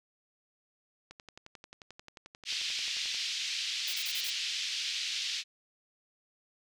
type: click train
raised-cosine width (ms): 0.2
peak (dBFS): -30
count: 24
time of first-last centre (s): 1.11-3.145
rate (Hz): 11.3
type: band-pass noise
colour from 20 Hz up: pink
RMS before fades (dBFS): -35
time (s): 2.45-5.44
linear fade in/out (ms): 50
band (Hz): 2700 to 5400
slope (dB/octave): 24
type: noise bursts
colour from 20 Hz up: blue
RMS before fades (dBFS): -40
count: 5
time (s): 3.87-4.304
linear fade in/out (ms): 10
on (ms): 66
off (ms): 26
effects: none